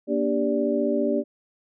sine tone cluster, 238 / 292.9 / 394.5 / 582 Hz, A#3 / D4 / G4 / D5, +36 / -5 / +11 / -16 cents, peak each -26 dBFS, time 0.07-1.24 s, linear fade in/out 50 ms, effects none

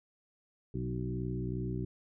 harmonic tone with a mistuned harmonic, 62.7 Hz, B1, 27 cents sharp, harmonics 1 / 2 / 3 / 4 / 5 / 6, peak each -41 / -36 / -40 / -45 / -42 / -42 dBFS, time 0.74-1.85 s, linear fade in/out 5 ms, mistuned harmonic 3, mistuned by -36 cents, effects none

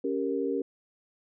sine chord, G diminished, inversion second, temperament equal, 277.2 / 392 / 466.2 Hz, Db4 / G4 / Bb4, 0 / 0 / 0 cents, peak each -31 dBFS, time 0.04-0.62 s, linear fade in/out 5 ms, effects none

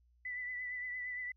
sine tone with vibrato, 1987 Hz, B6, 10 cents sharp, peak -38 dBFS, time 0.25-1.32 s, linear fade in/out 5 ms, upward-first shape triangle, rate 8.7 Hz, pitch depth 34 cents each way, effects added 60 Hz sine -66 dBFS peak until 1.36 s

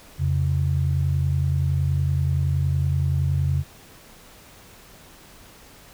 sine tone pair together, 86.24 / 136.9 Hz, F2 / C#3, -21 / -21 cents, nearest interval minor sixth, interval 800 cents, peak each -21 dBFS, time 0.18-3.64 s, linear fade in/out 50 ms, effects tanh soft clip ceiling -11 dBFS + pink hiss -48 dBFS RMS until 5.93 s

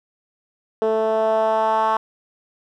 10% pulse tone with band-pass filter sweep, 220 Hz, A3, in tune, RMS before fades -19 dBFS, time 0.82-1.97 s, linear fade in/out 0 ms, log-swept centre 470 to 1000 Hz, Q 3, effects none

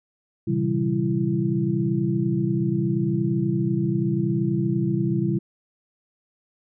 sine tone cluster, 116.5 / 133.7 / 162.1 / 194.5 / 334.7 Hz, A#2 / C3 / E3 / G3 / E4, -1 / +38 / -29 / -13 / +26 cents, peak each -33 / -25 / -27 / -25 / -26 dBFS, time 0.47-5.39 s, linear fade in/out 10 ms, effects none

